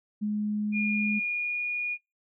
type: tone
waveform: sine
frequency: 210 Hz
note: G#3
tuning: 19 cents sharp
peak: -26 dBFS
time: 0.21-1.2 s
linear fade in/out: 20 ms
type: tone with pitch glide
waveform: sine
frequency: 2424 to 2442 Hz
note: D#7 to D#7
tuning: -46 to -33 cents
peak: -27 dBFS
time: 0.72-1.98 s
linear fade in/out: 50 ms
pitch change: +13 cents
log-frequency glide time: 0.9-1.63 s
effects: noise-tail reverb RT60 0.2 s tail -22 dB re dry